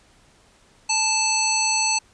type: harmonic tone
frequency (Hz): 877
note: A5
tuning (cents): -6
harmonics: 1 / 3 / 5 / 7 / 9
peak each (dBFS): -25 / -25 / -25 / -25 / -25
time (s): 0.89-1.99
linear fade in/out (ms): 10
effects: pink hiss -56 dBFS RMS until 2.13 s + resampled to 22050 Hz